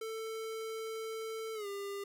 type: tone with pitch glide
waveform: square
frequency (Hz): 444.2 to 400.3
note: A4 to G4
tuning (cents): +16 to +36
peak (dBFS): -39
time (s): 0.01-2.04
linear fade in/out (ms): 5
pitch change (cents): -180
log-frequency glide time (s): 1.54-1.67
effects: none